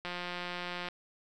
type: click train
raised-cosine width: 0.3 ms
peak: -22 dBFS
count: 149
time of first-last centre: 0.05-0.886 s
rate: 177 Hz
effects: none